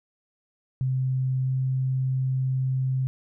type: tone pair in turn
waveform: sine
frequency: 130.3 / 130.87 Hz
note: C3 / C3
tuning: -7 / +1 cents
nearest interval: unison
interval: 8 cents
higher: second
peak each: -22 dBFS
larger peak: neither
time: 0.81-1.47 / 1.47-3.07 s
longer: second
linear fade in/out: 0 ms
effects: none